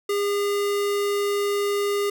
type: tone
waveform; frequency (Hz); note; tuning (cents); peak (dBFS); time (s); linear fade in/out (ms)
square; 406; G#4; -39; -22; 0.09-2.1; 5
effects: none